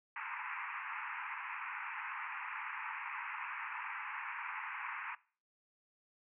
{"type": "band-pass noise", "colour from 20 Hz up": "pink", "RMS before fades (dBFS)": -43, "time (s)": [0.16, 5.15], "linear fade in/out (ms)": 2, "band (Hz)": [860, 2600], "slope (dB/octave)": 96, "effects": ["noise-tail reverb RT60 0.4 s tail -20 dB re dry"]}